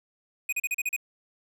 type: tone bursts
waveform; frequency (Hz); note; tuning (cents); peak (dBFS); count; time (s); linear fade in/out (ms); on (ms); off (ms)
square; 2489; D#7; 0; -26; 7; 0.49-0.964; 5; 36; 37
effects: none